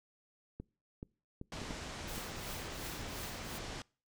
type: clicks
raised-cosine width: 3 ms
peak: -30 dBFS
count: 6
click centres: 0.6 / 1.029 / 1.414 / 1.617 / 1.708 / 2.18 s
type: low-pass noise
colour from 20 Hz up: pink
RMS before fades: -44 dBFS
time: 1.52-3.82 s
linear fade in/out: 2 ms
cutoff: 7400 Hz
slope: 24 dB/octave
type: noise with tremolo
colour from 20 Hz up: white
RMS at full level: -46 dBFS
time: 2.07-3.59 s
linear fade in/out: 20 ms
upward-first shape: triangle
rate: 2.8 Hz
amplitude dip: 95%
effects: noise-tail reverb RT60 0.4 s tail -25 dB re dry